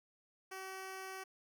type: tone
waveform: 10% pulse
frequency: 380.4 Hz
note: F#4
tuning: 48 cents sharp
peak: -36 dBFS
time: 0.51-1.24 s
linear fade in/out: 10 ms
effects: none